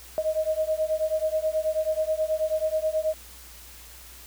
sine beating tone pair, 622.3 / 631.6 Hz, D#5 / D#5, 0 / +26 cents, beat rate 9.3 Hz, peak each -26 dBFS, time 0.18-3.14 s, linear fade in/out 0 ms, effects added 60 Hz sine -49 dBFS peak until 4.26 s + white hiss -47 dBFS RMS until 4.26 s

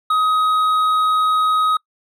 triangle tone with hard clipping, 1261 Hz, D#6, 23 cents sharp, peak -15 dBFS, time 0.1-1.77 s, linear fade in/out 5 ms, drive 8 dB, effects noise-tail reverb RT60 0.1 s tail -25 dB re dry

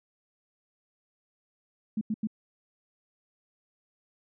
sine tone bursts, 216 Hz, A3, 32 cents flat, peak -26 dBFS, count 3, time 1.97-2.272 s, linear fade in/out 5 ms, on 42 ms, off 88 ms, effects none

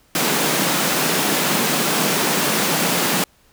pink high-pass noise, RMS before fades -19 dBFS, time 0.15-3.24 s, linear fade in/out 2 ms, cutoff 150 Hz, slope 48 dB/octave, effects pink hiss -56 dBFS RMS until 3.52 s

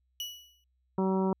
35% pulse tone with exponential decay, 2939 Hz, F#7, 12 cents flat, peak -30 dBFS, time 0.2-0.64 s, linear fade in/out 1 ms, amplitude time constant 95 ms
harmonic tone, 190 Hz, F#3, 46 cents sharp, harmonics 1 / 2 / 3 / 4 / 5 / 6 / 7, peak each -27 / -30 / -38 / -41 / -35 / -47 / -47 dBFS, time 0.98-1.33 s, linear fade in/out 2 ms
effects added 63 Hz sine -70 dBFS peak until 1.4 s

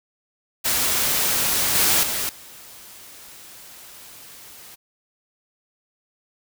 white noise with level steps, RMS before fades -21 / -18 / -25 / -43 dBFS, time 0.64-4.76 s, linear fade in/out 20 ms, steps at 1.75 / 2.03 / 2.29 s, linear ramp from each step 2 ms, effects none

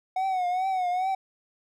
triangle tone with vibrato, 740 Hz, F#5, in tune, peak -22 dBFS, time 0.16-1.15 s, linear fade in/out 5 ms, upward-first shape triangle, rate 2.4 Hz, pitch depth 83 cents each way, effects none

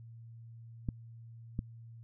clicks, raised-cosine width 5 ms, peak -21 dBFS, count 2, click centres 0.888 / 1.591 s, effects added 115 Hz sine -48 dBFS peak until 2.03 s

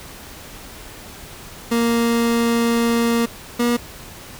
30% pulse tone pair in turn, 233.1 / 239.2 Hz, A#3 / A#3, 0 / +45 cents, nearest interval unison, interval 45 cents, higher second, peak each -13 dBFS, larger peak neither, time 1.71-3.26 / 3.59-3.77 s, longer first, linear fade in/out 10 ms, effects pink hiss -38 dBFS RMS until 4.39 s

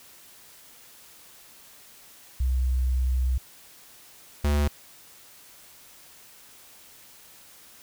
sine / square tone pair in turn, 63.6 / 73.08 Hz, C2 / D2, -48 / -8 cents, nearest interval major second, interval 240 cents, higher second, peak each -21 dBFS, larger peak neither, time 2.4-3.38 / 4.44-4.68 s, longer first, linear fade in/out 5 ms, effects white hiss -51 dBFS RMS until 7.82 s

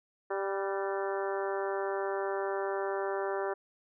harmonic tone with a mistuned harmonic, 196.1 Hz, G3, 1 cent sharp, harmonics 2 / 3 / 4 / 5 / 6 / 7 / 8 / 9, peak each -33 / -37 / -39 / -41 / -43 / -44 / -45 / -46 dBFS, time 0.3-3.54 s, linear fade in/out 10 ms, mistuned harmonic 8, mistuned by -45 cents, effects none

